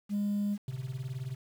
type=tone; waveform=sine; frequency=204.4 Hz; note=G#3; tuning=27 cents flat; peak=-26 dBFS; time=0.09-0.58 s; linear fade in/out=50 ms
type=tone with tremolo; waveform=triangle; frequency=129.7 Hz; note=C3; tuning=15 cents flat; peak=-28 dBFS; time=0.68-1.35 s; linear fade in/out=2 ms; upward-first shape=triangle; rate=19 Hz; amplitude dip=90%
effects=tanh soft clip ceiling -26 dBFS + 9-bit